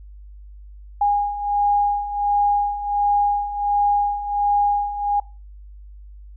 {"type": "beating tone pair", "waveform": "sine", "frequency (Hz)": [817, 818.4], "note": ["G#5", "G#5"], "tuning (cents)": [-29, -26], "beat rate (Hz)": 1.4, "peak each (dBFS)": [-23, -18], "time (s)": [1.01, 5.2], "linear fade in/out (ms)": 5, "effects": ["noise-tail reverb RT60 0.3 s tail -21 dB re dry", "added 50 Hz sine -38 dBFS peak until 6.36 s"]}